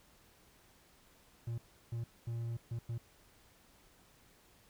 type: tone bursts at uneven times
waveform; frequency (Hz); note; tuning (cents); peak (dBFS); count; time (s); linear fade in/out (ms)
triangle; 116.54; A#2; 0; -34; 5; 1.47-1.58 / 1.92-2.04 / 2.27-2.57 / 2.71-2.79 / 2.89-2.98; 5
effects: pink hiss -65 dBFS RMS until 4.69 s